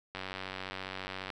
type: click train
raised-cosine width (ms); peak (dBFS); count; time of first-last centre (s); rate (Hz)
0.3; -22; 110; 0.15-1.302; 94.6
effects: none